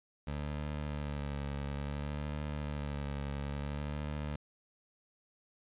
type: tone with vibrato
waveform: 20% pulse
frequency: 72.5 Hz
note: D2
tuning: 22 cents flat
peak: -31 dBFS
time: 0.27-4.36 s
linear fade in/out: 5 ms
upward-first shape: sine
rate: 0.58 Hz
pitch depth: 50 cents each way
effects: resampled to 8000 Hz